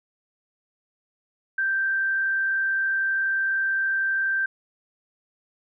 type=tone with frequency modulation; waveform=sine; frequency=1568 Hz; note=G6; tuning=in tune; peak=-21 dBFS; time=1.58-4.46 s; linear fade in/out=5 ms; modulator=53 Hz; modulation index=0.27; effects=none